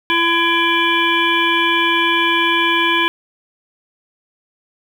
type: harmonic tone with a mistuned harmonic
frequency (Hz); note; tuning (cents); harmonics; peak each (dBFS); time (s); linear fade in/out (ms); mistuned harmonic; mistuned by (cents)
337.2; E4; +39; 1 / 3 / 5 / 7 / 9 / 10; -21 / -18 / -20 / -18 / -22 / -23; 0.1-3.08; 0; 5; -16
effects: 7-bit

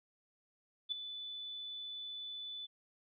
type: tone with ADSR envelope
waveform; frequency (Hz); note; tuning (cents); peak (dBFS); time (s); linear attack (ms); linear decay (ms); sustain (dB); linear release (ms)
sine; 3488; A7; -16; -31; 0.89-2.67; 30; 6; -11; 23
effects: none

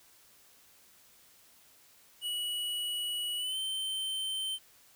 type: tone with pitch glide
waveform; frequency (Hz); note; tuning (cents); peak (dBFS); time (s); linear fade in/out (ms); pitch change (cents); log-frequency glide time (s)
square; 2930 to 3101; F#7 to G7; -18 to -19; -33; 2.21-4.59; 50; +99; 3.37-3.58
effects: white hiss -61 dBFS RMS until 4.95 s

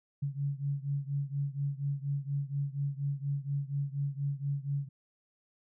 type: beating tone pair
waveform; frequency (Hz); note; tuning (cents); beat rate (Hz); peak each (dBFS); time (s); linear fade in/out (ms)
sine; 139.4 / 143.6; C#3 / D3; +10 / -39; 4.2; -33 / -35; 0.22-4.89; 10
effects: none

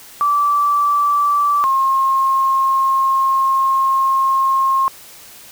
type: tone pair in turn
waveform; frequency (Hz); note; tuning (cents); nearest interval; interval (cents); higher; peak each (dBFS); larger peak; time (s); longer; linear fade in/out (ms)
sine; 1161 / 1071.6; D6 / C6; -20 / +41; minor second; 139; first; -12; neither; 0.21-1.64 / 1.64-4.88; second; 0
effects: white hiss -40 dBFS RMS until 5.51 s

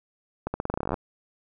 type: accelerating click train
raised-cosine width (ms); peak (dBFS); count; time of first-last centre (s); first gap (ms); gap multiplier
1; -14; 16; 0.47-0.942; 70; 0.87
effects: none

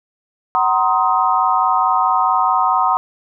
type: chord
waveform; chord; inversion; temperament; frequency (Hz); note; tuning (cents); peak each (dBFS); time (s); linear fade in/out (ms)
sine; C half-diminished seventh; second; just; 753.5 / 941.9 / 1046.5 / 1255.8; Gb5 / Bb5 / C6 / Eb6; +31 / +18 / 0 / +16; -18; 0.55-2.97; 0
effects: none

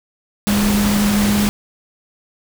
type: tone in noise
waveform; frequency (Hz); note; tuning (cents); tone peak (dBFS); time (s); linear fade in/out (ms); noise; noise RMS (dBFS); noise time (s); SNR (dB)
sine; 205.7; G#3; -16; -14; 0.47-1.49; 0; pink; -21; 0.47-1.49; +4
effects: none

